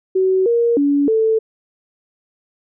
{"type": "tone with pitch steps", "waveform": "sine", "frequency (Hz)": [376.8, 469.2, 285, 442.8], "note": ["F#4", "A#4", "C#4", "A4"], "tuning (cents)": [32, 11, 48, 11], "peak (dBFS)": -12, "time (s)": [0.15, 1.39], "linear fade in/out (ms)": 10, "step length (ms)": 310, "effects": []}